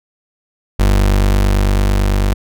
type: tone with level ramp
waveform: 35% pulse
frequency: 49 Hz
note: G1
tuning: in tune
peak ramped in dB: -7 to -10 dBFS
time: 0.79-2.34 s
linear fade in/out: 10 ms
effects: none